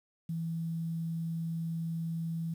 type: tone with quantisation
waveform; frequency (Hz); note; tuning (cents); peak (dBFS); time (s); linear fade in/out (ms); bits
sine; 164.81; E3; 0; -32; 0.29-2.54; 5; 10
effects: none